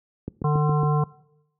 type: click train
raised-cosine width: 3 ms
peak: -16 dBFS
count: 5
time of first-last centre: 0.28-0.832 s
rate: 7.24 Hz
type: harmonic tone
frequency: 149.7 Hz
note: D3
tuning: 33 cents sharp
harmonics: 1 / 3 / 5 / 7 / 9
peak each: -19 / -28 / -30 / -28 / -39 dBFS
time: 0.44-1.04 s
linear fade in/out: 5 ms
effects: noise-tail reverb RT60 0.8 s tail -21 dB re dry + high-pass 80 Hz 12 dB/octave